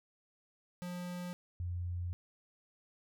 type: tone pair in turn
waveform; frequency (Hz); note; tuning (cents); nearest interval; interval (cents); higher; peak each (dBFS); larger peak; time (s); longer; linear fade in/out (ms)
square / sine; 177.8 / 88.11; F3 / F2; +31 / +16; octave; 1215; first; -40 / -35; second; 0.82-1.33 / 1.6-2.13; second; 0
effects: none